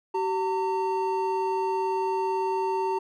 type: tone pair together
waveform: triangle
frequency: 382.2 / 909 Hz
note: G4 / A#5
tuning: -44 / -44 cents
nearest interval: octave + minor third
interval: 1500 cents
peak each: -25 dBFS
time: 0.14-2.99 s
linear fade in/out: 10 ms
effects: none